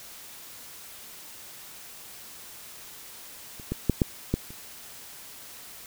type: clicks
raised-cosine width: 3 ms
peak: -30 / -15 / -7 / -7 / -10 / -30 dBFS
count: 6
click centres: 3.598 / 3.72 / 3.897 / 4.018 / 4.34 / 4.505 s
effects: white hiss -45 dBFS RMS until 5.86 s